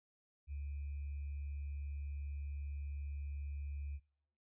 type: tone with sample-and-hold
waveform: sine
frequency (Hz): 71.3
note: C#2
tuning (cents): +49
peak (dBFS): -40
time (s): 0.47-4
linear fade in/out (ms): 50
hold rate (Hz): 2450
effects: noise-tail reverb RT60 0.7 s tail -24 dB re dry + resampled to 8000 Hz